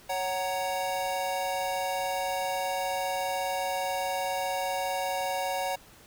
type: chord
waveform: square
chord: F# major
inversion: second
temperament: equal with one note detuned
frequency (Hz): 554.4 / 746.9 / 932.3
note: C#5 / F#5 / A#5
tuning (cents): 0 / +16 / 0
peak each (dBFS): -34 / -32 / -36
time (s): 0.09-5.76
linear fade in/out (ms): 10
effects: pink hiss -54 dBFS RMS until 6.06 s